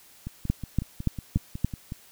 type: two click trains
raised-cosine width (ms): 5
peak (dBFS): -10 / -21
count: 5 / 10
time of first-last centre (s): 0.5-1.646 / 0.27-1.921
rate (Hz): 3.49 / 5.45
effects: white hiss -54 dBFS RMS until 2.11 s